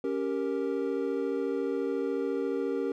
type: chord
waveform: triangle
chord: G diminished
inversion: second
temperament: equal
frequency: 277.2 / 392 / 466.2 Hz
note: Db4 / G4 / Bb4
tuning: 0 / 0 / 0 cents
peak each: -31 / -30 / -30 dBFS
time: 0.04-2.92 s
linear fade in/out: 2 ms
effects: none